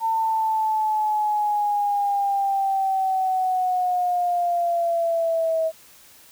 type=linear sweep; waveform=sine; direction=down; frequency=903 to 641 Hz; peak=-19 dBFS; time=0-5.72 s; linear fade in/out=50 ms; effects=white hiss -50 dBFS RMS until 6.31 s